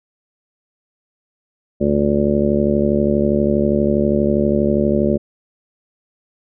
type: harmonic tone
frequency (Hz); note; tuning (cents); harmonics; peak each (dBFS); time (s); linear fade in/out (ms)
72.4; D2; -24; 1 / 2 / 3 / 4 / 5 / 6 / 7 / 8; -26 / -25 / -17 / -27 / -19 / -25 / -26 / -21; 1.8-5.18; 20
effects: none